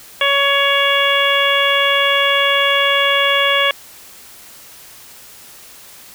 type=harmonic tone; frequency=560 Hz; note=C#5; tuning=18 cents sharp; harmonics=1 / 2 / 3 / 4 / 5 / 6; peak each=-19 / -19 / -19 / -19 / -19 / -19 dBFS; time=0.21-3.71 s; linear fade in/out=2 ms; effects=white hiss -40 dBFS RMS until 6.14 s